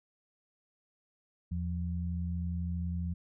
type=tone pair together; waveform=sine; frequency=82.41 / 174.62 Hz; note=E2 / F3; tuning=0 / 0 cents; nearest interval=octave + minor second; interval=1300 cents; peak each=-33 / -36 dBFS; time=1.51-3.14 s; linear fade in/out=10 ms; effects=none